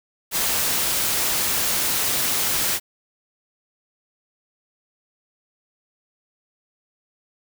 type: noise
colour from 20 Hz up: white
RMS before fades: -22 dBFS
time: 0.31-2.8 s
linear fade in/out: 50 ms
effects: none